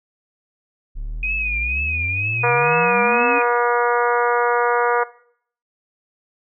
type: exponential sweep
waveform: triangle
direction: up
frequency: 33.25 to 284 Hz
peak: -23 dBFS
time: 0.95-3.4 s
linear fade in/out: 20 ms
type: tone with vibrato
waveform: sine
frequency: 2489 Hz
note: D#7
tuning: in tune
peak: -20 dBFS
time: 1.23-3.42 s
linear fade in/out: 2 ms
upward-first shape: triangle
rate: 2.1 Hz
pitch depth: 90 cents each way
type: harmonic tone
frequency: 240.1 Hz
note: B3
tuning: 49 cents flat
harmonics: 2 / 3 / 4 / 5 / 6 / 7 / 8 / 9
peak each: -20 / -24 / -21 / -24 / -24 / -29 / -32 / -33 dBFS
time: 2.43-5.04 s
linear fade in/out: 10 ms
effects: noise-tail reverb RT60 0.6 s tail -19 dB re dry